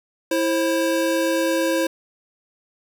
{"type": "tone pair together", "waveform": "square", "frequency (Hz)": [329.6, 533], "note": ["E4", "C5"], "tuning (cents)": [0, 32], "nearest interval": "minor sixth", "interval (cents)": 832, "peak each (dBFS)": -22, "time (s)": [0.31, 1.87], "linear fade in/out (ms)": 5, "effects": []}